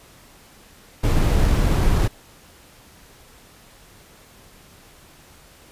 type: noise with sample-and-hold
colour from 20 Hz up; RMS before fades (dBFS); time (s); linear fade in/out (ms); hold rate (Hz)
brown; -17; 1.03-2.08; 10; 11025
effects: pink hiss -49 dBFS RMS until 5.71 s + resampled to 32000 Hz